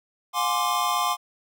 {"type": "chord", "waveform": "square", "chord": "D half-diminished seventh", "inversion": "first", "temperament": "equal with one note detuned", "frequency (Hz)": [714.8, 830.6, 1046.5, 1174.7], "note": ["F5", "Ab5", "C6", "D6"], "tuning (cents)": [40, 0, 0, 0], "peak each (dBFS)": [-30, -31, -26, -28], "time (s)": [0.33, 1.17], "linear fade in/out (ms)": 50, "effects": []}